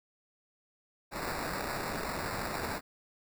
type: noise with sample-and-hold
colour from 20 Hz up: white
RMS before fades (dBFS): -36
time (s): 1.11-2.81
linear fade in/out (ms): 50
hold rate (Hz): 3150
effects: none